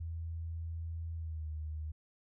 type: tone with pitch glide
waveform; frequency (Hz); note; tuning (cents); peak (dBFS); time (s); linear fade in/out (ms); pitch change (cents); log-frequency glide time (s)
sine; 82.41 to 77.34; E2 to D#2; 0 to -10; -37; 0-1.92; 10; -110; 1.15-1.48
effects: none